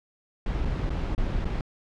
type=noise with dropouts; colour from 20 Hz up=brown; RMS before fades=-27 dBFS; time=0.46-1.61 s; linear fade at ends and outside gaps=2 ms; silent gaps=0.65-0.654 / 0.895-0.903 / 1.149-1.179 / 1.446-1.453 s; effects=low-pass 4000 Hz 12 dB/octave